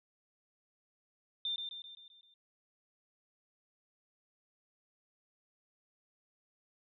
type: tone with echo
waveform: sine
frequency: 3592 Hz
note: A7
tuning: 35 cents sharp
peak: -33 dBFS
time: 1.45-1.56 s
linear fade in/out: 2 ms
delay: 130 ms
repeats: 6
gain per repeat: -5 dB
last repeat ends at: 2.34 s
effects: none